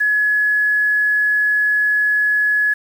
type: tone with quantisation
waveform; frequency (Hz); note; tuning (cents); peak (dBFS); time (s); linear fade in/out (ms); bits
sine; 1694; G#6; +34; -13; 0-2.74; 10; 7
effects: none